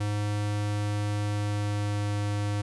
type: tone with pitch glide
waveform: square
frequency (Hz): 103.83 to 103.05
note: G#2 to G#2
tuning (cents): 0 to -13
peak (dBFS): -27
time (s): 0-2.62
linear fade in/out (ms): 10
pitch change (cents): -13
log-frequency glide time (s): 1.1-2.17
effects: resampled to 24000 Hz